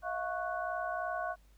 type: tone cluster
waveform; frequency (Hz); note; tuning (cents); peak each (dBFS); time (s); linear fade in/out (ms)
sine; 645 / 708 / 1105 / 1483; E5 / F5 / C#6 / F#6; -38 / +23 / -6 / +4; -39 / -37 / -40 / -40; 0.02-1.36; 50
effects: added 50 Hz sine -59 dBFS peak until 1.57 s + pink hiss -70 dBFS RMS until 1.57 s